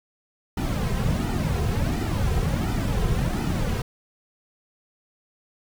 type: noise with flanger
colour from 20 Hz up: brown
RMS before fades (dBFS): -24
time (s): 0.57-3.82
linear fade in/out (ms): 5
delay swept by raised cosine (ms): 1.8 to 3.5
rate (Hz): 1.4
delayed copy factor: -0.7
effects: none